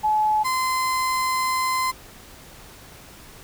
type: tone pair in turn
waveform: sine / 35% pulse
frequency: 856 / 1032.9 Hz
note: A5 / C6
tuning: -48 / -23 cents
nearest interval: minor third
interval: 325 cents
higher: second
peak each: -17 / -19 dBFS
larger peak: first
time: 0.03-0.44 / 0.44-1.92 s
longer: second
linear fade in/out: 20 ms
effects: pink hiss -45 dBFS RMS until 3.43 s